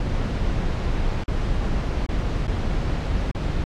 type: noise with dropouts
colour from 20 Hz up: brown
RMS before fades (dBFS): -23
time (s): 0-3.64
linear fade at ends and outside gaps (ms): 2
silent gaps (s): 1.237-1.28 / 2.064-2.089 / 2.471-2.478 / 3.314-3.348
effects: low-pass 5000 Hz 12 dB/octave + AAC 64 kbps